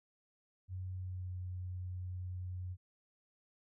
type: tone with pitch glide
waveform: sine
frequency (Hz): 92.5 to 91.02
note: F#2 to F#2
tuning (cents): 0 to -28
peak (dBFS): -39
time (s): 0.68-2.77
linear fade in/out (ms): 50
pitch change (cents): -28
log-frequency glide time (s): 0.94-1.34
effects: none